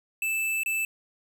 square tone with dropouts, 2637 Hz, E7, in tune, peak -26 dBFS, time 0.22-0.85 s, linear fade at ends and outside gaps 2 ms, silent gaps 0.634-0.66 s, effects none

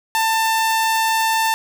sawtooth tone, 892 Hz, A5, 23 cents sharp, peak -12 dBFS, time 0.15-1.54 s, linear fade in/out 0 ms, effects none

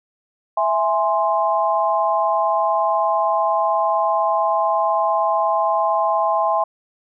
sine chord, E augmented, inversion none, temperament equal, 659.3 / 830.6 / 1046.5 Hz, E5 / G#5 / B#5, 0 / 0 / 0 cents, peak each -20 dBFS, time 0.57-6.64 s, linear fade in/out 5 ms, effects none

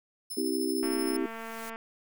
5% pulse tone with tremolo, 5240 Hz, E8, 11 cents flat, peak -28 dBFS, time 0.3-1.17 s, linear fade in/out 10 ms, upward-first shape triangle, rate 13 Hz, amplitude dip 55%
sine chord, C major, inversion none, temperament just, 261.6 / 327 / 392.4 Hz, C4 / E4 / G4, 0 / -14 / +2 cents, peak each -32 / -31 / -32 dBFS, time 0.37-1.26 s, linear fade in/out 5 ms
white noise with exponential growth, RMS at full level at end -44 dBFS, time 0.68-1.7 s, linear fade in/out 5 ms, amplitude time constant 220 ms
click train, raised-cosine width 0.5 ms, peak -26 dBFS, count 211, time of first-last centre 0.83-1.759 s, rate 226 Hz
effects none

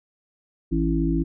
harmonic tone with a mistuned harmonic, 55 Hz, A1, in tune, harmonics 1 / 3 / 5 / 6, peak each -25 / -25 / -25 / -25 dBFS, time 0.71-1.24 s, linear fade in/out 20 ms, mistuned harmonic 1, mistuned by -25 cents, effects none

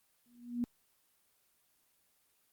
sine tone with exponential growth, 240.6 Hz, B3, 45 cents flat, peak -28 dBFS, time 0.26-0.64 s, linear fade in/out 0 ms, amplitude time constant 82 ms, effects white hiss -73 dBFS RMS until 2.52 s + Opus 24 kbps

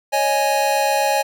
square chord, C# suspended second, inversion none, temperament equal, 554.4 / 622.3 / 830.6 Hz, C#5 / D#5 / G#5, 0 / 0 / 0 cents, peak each -22 / -24 / -19 dBFS, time 0.12-1.23 s, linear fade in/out 20 ms, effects none

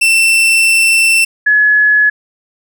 40% pulse / sine tone pair in turn, 2683 / 1698.5 Hz, E7 / G#6, +30 / +38 cents, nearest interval minor sixth, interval 792 cents, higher first, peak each -6 dBFS, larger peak neither, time 0.01-1.25 / 1.46-2.1 s, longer first, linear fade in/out 10 ms, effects none

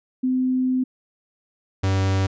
sine / 45% pulse tone pair in turn, 256.4 / 96.04 Hz, C4 / G2, -35 / -35 cents, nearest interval octave + perfect fourth, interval 1700 cents, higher first, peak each -18 dBFS, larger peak neither, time 0.23-0.84 / 1.83-2.27 s, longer first, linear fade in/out 10 ms, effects resampled to 16000 Hz

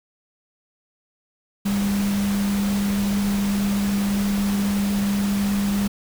sine tone in noise, 200.9 Hz, G3, 43 cents sharp, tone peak -19 dBFS, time 1.65-5.88 s, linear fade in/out 10 ms, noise pink, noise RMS -31 dBFS, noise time 1.65-5.88 s, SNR +9 dB, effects none

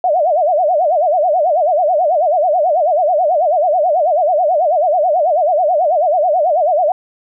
sine tone with vibrato, 659.3 Hz, E5, in tune, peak -10 dBFS, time 0.04-6.92 s, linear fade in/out 2 ms, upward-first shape sine, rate 9.2 Hz, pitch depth 220 cents each way, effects none

